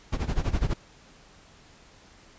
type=noise with tremolo; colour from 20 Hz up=brown; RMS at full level=-23 dBFS; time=0.12-0.74 s; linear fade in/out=10 ms; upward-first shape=sine; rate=12 Hz; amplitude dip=85%; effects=pink hiss -54 dBFS RMS until 2.38 s + resampled to 16000 Hz